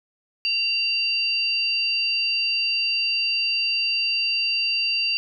sine tone pair together, 2765 / 4665 Hz, F7 / D8, -18 / -12 cents, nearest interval major sixth, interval 906 cents, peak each -23 dBFS, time 0.45-5.17 s, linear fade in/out 0 ms, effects none

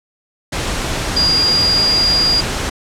sine tone in noise, 4827 Hz, D8, 47 cents sharp, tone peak -11 dBFS, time 1.16-2.41 s, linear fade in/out 10 ms, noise pink, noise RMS -20 dBFS, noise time 0.52-2.7 s, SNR +6 dB, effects low-pass 8000 Hz 12 dB/octave

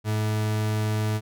40% pulse tone, 107.5 Hz, A2, 40 cents flat, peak -22 dBFS, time 0.04-1.21 s, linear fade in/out 50 ms, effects none

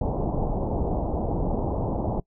pink low-pass noise, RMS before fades -26 dBFS, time 0.01-2.2 s, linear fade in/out 5 ms, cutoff 880 Hz, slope 48 dB/octave, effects noise-tail reverb RT60 0.1 s tail -23 dB re dry

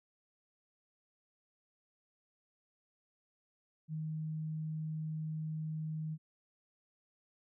sine tone, 156.5 Hz, D#3, 10 cents sharp, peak -36 dBFS, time 3.88-6.18 s, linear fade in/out 50 ms, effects none

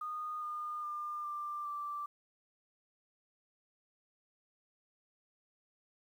sine tone with pitch steps, 1230 / 1215.2 / 1200.5 / 1186 / 1171.7 Hz, D#6 / D#6 / D6 / D6 / D6, -20 / -41 / +38 / +17 / -4 cents, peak -37 dBFS, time 0.01-2.06 s, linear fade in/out 5 ms, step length 410 ms, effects 11-bit

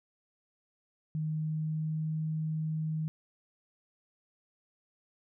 sine tone with pitch glide, 155.56 to 157 Hz, D#3 to D#3, 0 to +16 cents, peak -30 dBFS, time 1.15-3.08 s, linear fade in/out 0 ms, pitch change +16 cents, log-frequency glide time 1.3-2.18 s, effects none

